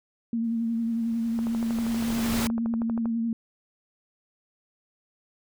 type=tone with vibrato; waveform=sine; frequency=229.6 Hz; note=A#3; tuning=26 cents flat; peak=-24 dBFS; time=0.33-3.33 s; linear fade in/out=2 ms; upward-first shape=sine; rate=11 Hz; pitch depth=29 cents each way
type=noise with exponential growth; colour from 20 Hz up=pink; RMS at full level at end=-28 dBFS; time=0.44-2.47 s; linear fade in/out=0 ms; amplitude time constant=440 ms
type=click train; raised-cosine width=1 ms; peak=-22 dBFS; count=22; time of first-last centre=1.39-3.057 s; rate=12.6 Hz
effects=none